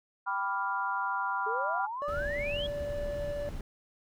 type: chord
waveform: sine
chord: G dominant seventh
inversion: none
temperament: equal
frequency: 784 / 987.8 / 1174.7 / 1396.9 Hz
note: G5 / B5 / D6 / F6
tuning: 0 / 0 / 0 / 0 cents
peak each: -37 / -32 / -38 / -34 dBFS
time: 0.26-1.87 s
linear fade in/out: 20 ms
type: exponential sweep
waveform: sine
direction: up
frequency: 417.7 to 3400 Hz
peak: -34 dBFS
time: 1.46-2.67 s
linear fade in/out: 10 ms
type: tone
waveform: triangle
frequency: 580 Hz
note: D5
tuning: 22 cents flat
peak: -31 dBFS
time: 2.02-3.49 s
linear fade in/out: 0 ms
type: noise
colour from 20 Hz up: brown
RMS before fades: -39 dBFS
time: 2.08-3.61 s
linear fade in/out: 2 ms
effects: none